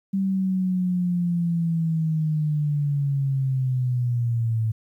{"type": "linear sweep", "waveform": "sine", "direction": "down", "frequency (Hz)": [195, 110], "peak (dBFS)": -20, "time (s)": [0.13, 4.72], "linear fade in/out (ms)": 10, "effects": ["10-bit"]}